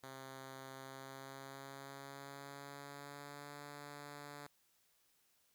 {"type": "tone with pitch glide", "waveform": "5% pulse", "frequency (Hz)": [133.4, 144.64], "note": ["C3", "D3"], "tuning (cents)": [34, -26], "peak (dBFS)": -38, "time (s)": [0.03, 4.47], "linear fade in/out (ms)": 5, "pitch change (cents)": 140, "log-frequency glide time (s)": [0.75, 3.58], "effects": ["white hiss -75 dBFS RMS until 5.54 s"]}